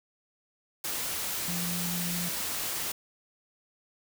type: tone in noise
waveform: sine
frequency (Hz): 174.61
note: F3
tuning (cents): 0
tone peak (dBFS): -33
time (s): 1.48-2.29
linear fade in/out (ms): 5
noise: white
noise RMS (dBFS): -33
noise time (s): 0.84-2.92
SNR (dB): -3
effects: none